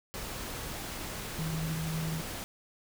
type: tone in noise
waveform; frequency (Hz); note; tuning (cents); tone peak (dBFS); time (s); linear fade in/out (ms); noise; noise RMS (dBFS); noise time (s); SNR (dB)
sine; 160; D#3; +49; -32; 1.39-2.21; 0; pink; -39; 0.14-2.44; +4
effects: none